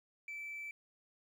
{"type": "tone", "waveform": "sine", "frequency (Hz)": 2321, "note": "D7", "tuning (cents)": -21, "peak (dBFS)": -40, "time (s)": [0.28, 0.71], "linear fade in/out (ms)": 2, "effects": ["tanh soft clip ceiling -39 dBFS", "11-bit"]}